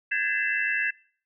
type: tone cluster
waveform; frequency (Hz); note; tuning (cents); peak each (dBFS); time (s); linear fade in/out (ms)
sine; 1568 / 1659 / 1766 / 2036 / 2659; G6 / G#6 / A6 / C7 / E7; 0 / -2 / +6 / -48 / +14; -35 / -27 / -33 / -30 / -29; 0.11-0.91; 10
effects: noise-tail reverb RT60 0.5 s tail -23 dB re dry